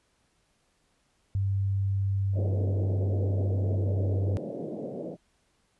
sine tone with pitch glide, 98 to 97.44 Hz, G2 to G2, 0 to -10 cents, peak -24 dBFS, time 1.35-4.37 s, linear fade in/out 0 ms, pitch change -10 cents, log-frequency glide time 2.36-4.1 s
white band-pass noise, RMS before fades -36 dBFS, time 2.33-5.17 s, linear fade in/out 50 ms, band 130 to 600 Hz, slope 48 dB/octave
effects pink hiss -70 dBFS RMS until 5.79 s + resampled to 24000 Hz

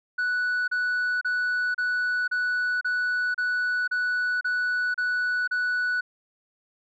sine tone bursts, 1480 Hz, F#6, in tune, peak -20 dBFS, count 11, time 0.18-6.01 s, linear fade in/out 10 ms, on 500 ms, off 33 ms, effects tanh soft clip ceiling -22 dBFS

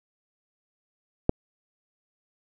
click, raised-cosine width 2 ms, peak -5 dBFS, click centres 1.294 s, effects none

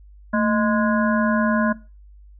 harmonic tone with a mistuned harmonic, 207.4 Hz, G#3, 2 cents flat, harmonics 1 / 3 / 5 / 7 / 8, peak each -19 / -24 / -26 / -27 / -28 dBFS, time 0.33-1.73 s, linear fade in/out 10 ms, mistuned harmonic 1, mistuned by +120 cents, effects noise-tail reverb RT60 0.3 s tail -19 dB re dry + added 50 Hz sine -43 dBFS peak until 2.39 s

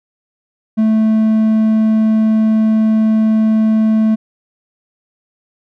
triangle tone, 219 Hz, A3, 8 cents flat, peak -7 dBFS, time 0.77-4.16 s, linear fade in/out 20 ms, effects none

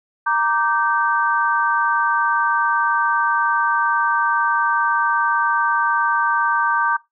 sine chord, G minor, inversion first, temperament equal with one note detuned, 932.3 / 1174.7 / 1552.7 Hz, Bb5 / D6 / G6, 0 / 0 / -17 cents, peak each -20 dBFS, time 0.26-6.97 s, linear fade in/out 10 ms, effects noise-tail reverb RT60 0.2 s tail -21 dB re dry

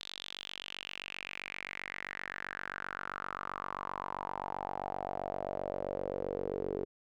sawtooth tone with band-pass filter sweep, 47.64 Hz, G1, 49 cents flat, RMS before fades -40 dBFS, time 0-6.85 s, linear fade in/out 10 ms, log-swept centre 3800 to 410 Hz, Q 4.9, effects none

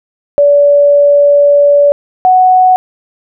sine tone pair in turn, 575 / 740.7 Hz, D5 / F#5, -37 / +2 cents, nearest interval major third, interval 439 cents, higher second, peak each -3 dBFS, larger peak neither, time 0.38-1.92 / 2.25-2.76 s, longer first, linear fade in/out 0 ms, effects none

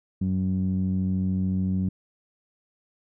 sawtooth tone with low-pass filter, 93.6 Hz, F#2, 20 cents sharp, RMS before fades -25 dBFS, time 0.21-1.89 s, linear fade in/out 5 ms, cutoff 210 Hz, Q 5.3, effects none

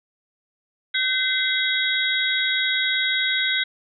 sine tone cluster, 1536 / 2053 / 3346 / 3789 Hz, G6 / C7 / G#7 / A#7, -36 / -33 / +12 / +27 cents, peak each -25 dBFS, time 0.94-3.64 s, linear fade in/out 10 ms, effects none

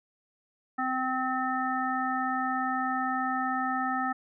harmonic tone, 258.4 Hz, C4, 21 cents flat, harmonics 1 / 3 / 5 / 7, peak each -33 / -31 / -31 / -35 dBFS, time 0.78-4.13 s, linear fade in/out 10 ms, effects none

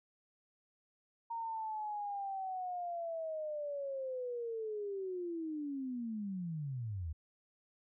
sine linear sweep, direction down, 929 to 73.42 Hz, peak -37 dBFS, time 1.3-7.13 s, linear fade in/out 10 ms, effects none

